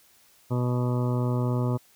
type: harmonic tone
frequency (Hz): 123.47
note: B2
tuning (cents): 0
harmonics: 1 / 2 / 3 / 4 / 5 / 7 / 8 / 9 / 10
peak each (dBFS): -24 / -30 / -34 / -36 / -38 / -41 / -42 / -43 / -44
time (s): 0.5-1.78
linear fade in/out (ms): 20
effects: white hiss -59 dBFS RMS until 1.95 s